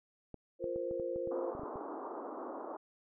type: clicks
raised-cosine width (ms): 2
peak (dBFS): -32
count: 11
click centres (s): 0.343 / 0.642 / 0.76 / 0.911 / 0.998 / 1.16 / 1.274 / 1.551 / 1.596 / 1.634 / 1.758
type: chord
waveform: sine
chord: F suspended fourth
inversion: none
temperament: equal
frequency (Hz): 349.2 / 466.2 / 523.3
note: F4 / Bb4 / C5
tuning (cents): 0 / 0 / 0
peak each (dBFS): -40 / -41 / -37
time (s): 0.59-1.54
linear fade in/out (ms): 50
type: band-pass noise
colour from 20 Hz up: pink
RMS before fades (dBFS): -43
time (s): 1.31-2.77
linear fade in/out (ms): 5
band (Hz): 270 to 1200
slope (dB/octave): 48
effects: none